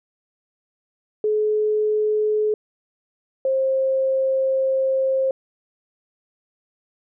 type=tone pair in turn; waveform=sine; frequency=426.5 / 530.8 Hz; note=G#4 / C5; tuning=+46 / +25 cents; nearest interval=major third; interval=379 cents; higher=second; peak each=-17 dBFS; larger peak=neither; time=1.24-2.54 / 3.45-5.31 s; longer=second; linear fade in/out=2 ms; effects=none